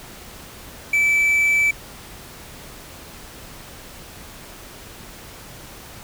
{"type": "tone with quantisation", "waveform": "triangle", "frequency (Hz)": 2314, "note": "D7", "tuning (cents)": -26, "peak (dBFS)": -13, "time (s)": [0.93, 1.71], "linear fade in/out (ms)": 5, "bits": 7, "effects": ["pink hiss -40 dBFS RMS until 6.03 s"]}